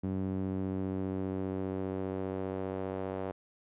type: tone with band-pass filter sweep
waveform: sawtooth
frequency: 95 Hz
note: F#2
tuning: 46 cents sharp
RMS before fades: -35 dBFS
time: 0.03-3.32 s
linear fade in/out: 10 ms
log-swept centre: 230 to 550 Hz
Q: 1.4
effects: resampled to 8000 Hz